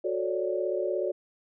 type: chord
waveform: sine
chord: D major seventh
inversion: first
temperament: just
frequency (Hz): 367.1 / 440.5 / 550.6 / 587.3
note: F#4 / A4 / C#5 / D5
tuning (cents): -14 / +2 / -12 / 0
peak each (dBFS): -30 / -34 / -32 / -32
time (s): 0.04-1.12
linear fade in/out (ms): 10
effects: none